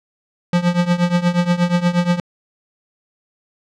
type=tone with tremolo; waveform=square; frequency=175.4 Hz; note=F3; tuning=8 cents sharp; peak=-11 dBFS; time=0.53-2.2 s; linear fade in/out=2 ms; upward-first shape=triangle; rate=8.4 Hz; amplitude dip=90%; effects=low-pass 5000 Hz 12 dB/octave